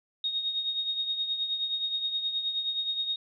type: tone with tremolo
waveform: sine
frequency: 3729 Hz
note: A#7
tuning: in tune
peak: -25 dBFS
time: 0.24-3.16 s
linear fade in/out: 2 ms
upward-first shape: triangle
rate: 9.5 Hz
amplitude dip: 65%
effects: none